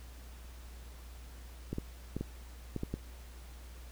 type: clicks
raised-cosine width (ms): 3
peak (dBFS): -22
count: 7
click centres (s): 1.73 / 1.784 / 2.166 / 2.21 / 2.763 / 2.834 / 2.94
effects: added 60 Hz sine -47 dBFS peak until 3.91 s + pink hiss -57 dBFS RMS until 3.91 s